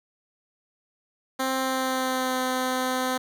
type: tone with pitch glide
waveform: 10% pulse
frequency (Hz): 262.9 to 256.5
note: C4 to C4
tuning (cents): +8 to -34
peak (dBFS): -16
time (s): 1.39-3.18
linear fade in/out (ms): 10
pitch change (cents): -42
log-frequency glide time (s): 1.59-2.4
effects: none